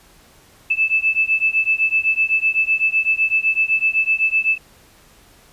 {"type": "beating tone pair", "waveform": "sine", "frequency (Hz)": [2623, 2630.9], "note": ["E7", "E7"], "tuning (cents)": [-9, -4], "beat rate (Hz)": 7.9, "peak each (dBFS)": -18, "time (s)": [0.7, 4.58], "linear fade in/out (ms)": 10, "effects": ["pink hiss -50 dBFS RMS until 5.52 s", "resampled to 32000 Hz"]}